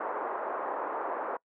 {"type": "band-pass noise", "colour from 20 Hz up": "white", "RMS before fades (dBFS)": -34, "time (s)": [0, 1.37], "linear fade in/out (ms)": 5, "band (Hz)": [380, 1200], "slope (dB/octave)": 24, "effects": ["noise-tail reverb RT60 0.1 s tail -25 dB re dry", "low-pass 2000 Hz 12 dB/octave"]}